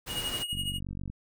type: noise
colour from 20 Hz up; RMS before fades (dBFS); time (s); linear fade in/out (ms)
pink; -38; 0.06-0.44; 20
type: tone with tremolo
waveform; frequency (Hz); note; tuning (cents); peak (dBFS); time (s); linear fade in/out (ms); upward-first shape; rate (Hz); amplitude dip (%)
square; 2881; F#7; -47; -29; 0.08-0.8; 50; triangle; 12; 80
type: click train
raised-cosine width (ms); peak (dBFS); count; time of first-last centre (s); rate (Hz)
5; -26; 28; 0.53-1.1; 47.4
effects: none